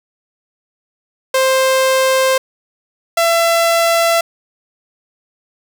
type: tone pair in turn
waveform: sawtooth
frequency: 525 / 671.8 Hz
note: C5 / E5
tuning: +6 / +33 cents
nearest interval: major third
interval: 427 cents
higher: second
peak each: -7 dBFS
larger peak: neither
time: 1.34-2.38 / 3.17-4.21 s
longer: neither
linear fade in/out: 5 ms
effects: none